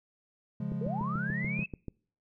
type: chord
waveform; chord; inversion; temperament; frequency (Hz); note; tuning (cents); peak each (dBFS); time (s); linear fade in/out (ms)
triangle; Db major; none; equal; 138.59 / 174.61 / 207.7; Db3 / F3 / Ab3; 0 / 0 / 0; -34; 0.6-1.64; 5
type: click train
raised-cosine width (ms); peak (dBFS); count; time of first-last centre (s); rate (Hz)
3; -25; 9; 0.72-1.883; 6.88
type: linear sweep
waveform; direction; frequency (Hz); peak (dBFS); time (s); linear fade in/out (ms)
sine; up; 415.3 to 2637; -34; 0.81-1.66; 5
effects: noise-tail reverb RT60 0.5 s tail -26 dB re dry